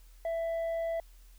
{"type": "tone with tanh clipping", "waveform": "sine", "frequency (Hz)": 663, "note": "E5", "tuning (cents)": 10, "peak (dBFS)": -31, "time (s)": [0.25, 1], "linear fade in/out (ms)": 2, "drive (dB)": 4, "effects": ["added 41 Hz sine -52 dBFS peak until 1.38 s", "white hiss -65 dBFS RMS until 1.38 s"]}